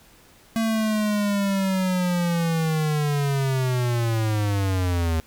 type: linear sweep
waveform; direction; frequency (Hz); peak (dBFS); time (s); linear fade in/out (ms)
square; down; 226.9 to 79.6; -21; 0.56-5.2; 0
effects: pink hiss -53 dBFS RMS until 5.26 s